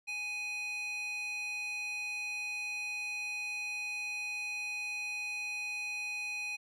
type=tone with high-pass filter; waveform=square; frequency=830.6 Hz; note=G#5; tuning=in tune; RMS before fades=-38 dBFS; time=0.07-6.57 s; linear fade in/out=20 ms; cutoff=2200 Hz; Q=5.1; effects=low-pass 10000 Hz 12 dB/octave